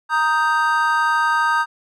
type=chord; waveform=triangle; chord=Eb major; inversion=second; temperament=equal; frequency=932.3 / 1244.5 / 1568 Hz; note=Bb5 / Eb6 / G6; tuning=0 / 0 / 0 cents; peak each=-18 dBFS; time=0.09-1.66 s; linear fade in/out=50 ms; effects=none